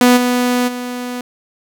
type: tone with level steps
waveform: sawtooth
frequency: 246.9 Hz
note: B3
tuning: in tune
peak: -3 / -9 / -18 dBFS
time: 0.01-1.21 s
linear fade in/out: 2 ms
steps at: 0.16 / 0.67 s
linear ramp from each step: 20 ms
effects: none